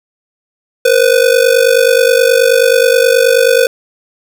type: ring-modulated tone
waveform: square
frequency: 498 Hz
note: B4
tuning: 14 cents sharp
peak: -4 dBFS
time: 0.85-3.67 s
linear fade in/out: 2 ms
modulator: 24.7 Hz
effects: 7-bit